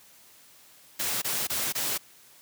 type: noise bursts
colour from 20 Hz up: white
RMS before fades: -29 dBFS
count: 4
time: 0.99-1.979 s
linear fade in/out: 10 ms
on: 230 ms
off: 23 ms
effects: white hiss -55 dBFS RMS until 2.41 s + high-pass 80 Hz 12 dB/octave